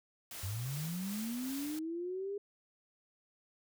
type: noise with tremolo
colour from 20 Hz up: white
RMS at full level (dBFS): -45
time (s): 0.31-1.79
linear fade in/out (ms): 2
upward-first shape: sine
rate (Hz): 2.6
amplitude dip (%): 30
type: linear sweep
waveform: sine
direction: up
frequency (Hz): 90.6 to 409.8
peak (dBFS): -36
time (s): 0.43-2.38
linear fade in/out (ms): 5
effects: none